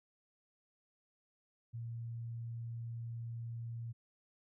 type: tone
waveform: sine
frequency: 116.3 Hz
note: A#2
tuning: 4 cents flat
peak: -40 dBFS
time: 1.73-3.93 s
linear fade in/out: 20 ms
effects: none